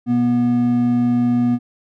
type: tone pair together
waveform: triangle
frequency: 122.6 / 242.4 Hz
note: B2 / B3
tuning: -12 / -32 cents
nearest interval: octave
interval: 1180 cents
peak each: -22 / -12 dBFS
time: 0.06-1.59 s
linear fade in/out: 50 ms
effects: none